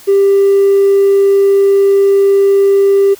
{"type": "tone with hard clipping", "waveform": "sine", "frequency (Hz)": 395.7, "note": "G4", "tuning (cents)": 16, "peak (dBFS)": -6, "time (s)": [0.07, 3.15], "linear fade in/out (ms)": 20, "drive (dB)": 1, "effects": ["white hiss -38 dBFS RMS until 3.19 s"]}